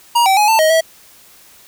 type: tone with pitch steps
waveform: square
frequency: 947 / 771 / 839 / 890 / 629 / 649 Hz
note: A#5 / G5 / G#5 / A5 / D#5 / E5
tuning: +27 / -29 / +17 / +20 / +19 / -27 cents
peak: -10 dBFS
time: 0.15-0.81 s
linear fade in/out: 10 ms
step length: 110 ms
effects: white hiss -45 dBFS RMS until 1.67 s